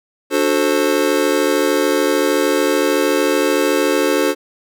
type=chord; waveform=square; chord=D dominant seventh; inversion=none; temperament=just; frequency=293.7 / 367.1 / 440.5 / 528.6 Hz; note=D4 / F#4 / A4 / C5; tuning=0 / -14 / +2 / +18 cents; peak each=-20 dBFS; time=0.3-4.35 s; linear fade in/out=50 ms; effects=none